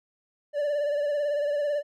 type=tone with vibrato; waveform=triangle; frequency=583 Hz; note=D5; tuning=13 cents flat; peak=-22 dBFS; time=0.53-1.83 s; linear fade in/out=50 ms; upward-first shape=sine; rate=18 Hz; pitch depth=43 cents each way; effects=none